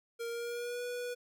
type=tone with pitch glide; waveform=square; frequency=466.2 to 488.5 Hz; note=A#4 to B4; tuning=0 to -19 cents; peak=-37 dBFS; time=0.19-1.15 s; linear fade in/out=20 ms; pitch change=+81 cents; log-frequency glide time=0.29-0.83 s; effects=none